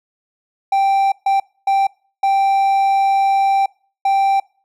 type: tone bursts at uneven times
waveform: triangle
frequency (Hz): 784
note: G5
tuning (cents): 0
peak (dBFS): -10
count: 5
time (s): 0.72-1.12 / 1.26-1.4 / 1.67-1.87 / 2.23-3.66 / 4.05-4.4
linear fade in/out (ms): 5
effects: noise-tail reverb RT60 0.4 s tail -24 dB re dry